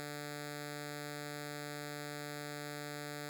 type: tone with notch filter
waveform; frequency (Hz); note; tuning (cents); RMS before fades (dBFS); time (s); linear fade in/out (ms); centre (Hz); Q
5% pulse; 146.83; D3; 0; -44; 0-3.29; 0; 1000; 1.5
effects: none